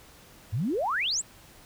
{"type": "exponential sweep", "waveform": "sine", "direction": "up", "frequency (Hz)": [92.1, 8372], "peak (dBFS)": -25, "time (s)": [0.52, 1.22], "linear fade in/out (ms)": 20, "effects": ["pink hiss -53 dBFS RMS until 1.65 s"]}